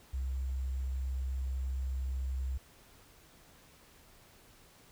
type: tone with sample-and-hold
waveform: sine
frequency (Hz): 65.41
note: C2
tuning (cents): 0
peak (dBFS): -32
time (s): 0.13-2.58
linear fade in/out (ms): 10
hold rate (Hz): 7350
effects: pink hiss -60 dBFS RMS until 4.91 s